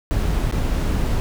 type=noise with dropouts; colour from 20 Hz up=brown; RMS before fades=-20 dBFS; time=0.11-1.2 s; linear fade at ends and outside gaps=0 ms; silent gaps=0.513-0.524 s; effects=none